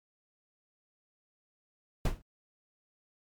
brown noise with exponential decay, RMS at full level -20 dBFS, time 2.05-2.22 s, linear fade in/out 5 ms, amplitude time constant 36 ms, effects MP3 96 kbps

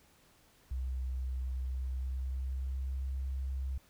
sine tone with pitch glide, 64.1 to 66.4 Hz, C2 to C2, -35 to +26 cents, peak -33 dBFS, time 0.71-3.78 s, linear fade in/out 5 ms, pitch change +61 cents, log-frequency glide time 1.62-3.05 s, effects pink hiss -65 dBFS RMS until 3.89 s

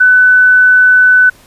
sine tone, 1500 Hz, F#6, 23 cents sharp, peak -3 dBFS, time 0-1.3 s, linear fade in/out 10 ms, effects pink hiss -43 dBFS RMS until 1.46 s + resampled to 32000 Hz

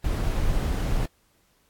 brown noise, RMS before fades -24 dBFS, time 0.04-1.06 s, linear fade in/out 5 ms, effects pink hiss -65 dBFS RMS until 1.69 s + AAC 64 kbps

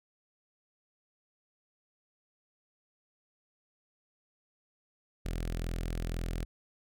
sawtooth tone with notch filter, 42 Hz, E1, 33 cents sharp, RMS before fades -35 dBFS, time 5.25-6.45 s, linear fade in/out 10 ms, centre 960 Hz, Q 1.5, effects none

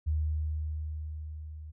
sine tone with level ramp, 77 Hz, D#2, 17 cents flat, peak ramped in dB -25 to -41 dBFS, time 0.06-1.72 s, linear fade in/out 20 ms, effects none

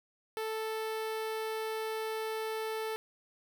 sawtooth tone with notch filter, 440 Hz, A4, in tune, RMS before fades -36 dBFS, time 0.37-2.96 s, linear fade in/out 0 ms, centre 7000 Hz, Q 1.5, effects none

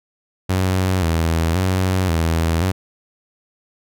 sawtooth tone with vibrato, 87.5 Hz, F2, 4 cents sharp, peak -12 dBFS, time 0.49-2.72 s, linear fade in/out 10 ms, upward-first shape square, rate 0.94 Hz, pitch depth 110 cents each way, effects none

